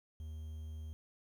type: tone with quantisation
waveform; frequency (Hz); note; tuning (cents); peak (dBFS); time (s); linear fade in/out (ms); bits
triangle; 78; D#2; +5; -40; 0.2-0.93; 0; 11
effects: none